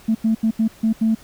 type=tone bursts at uneven times; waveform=sine; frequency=222.2 Hz; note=A3; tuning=17 cents sharp; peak=-13 dBFS; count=6; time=0.08-0.15 / 0.24-0.35 / 0.43-0.51 / 0.59-0.68 / 0.83-0.93 / 1.01-1.15 s; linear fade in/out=10 ms; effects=tanh soft clip ceiling -10 dBFS + pink hiss -47 dBFS RMS until 1.23 s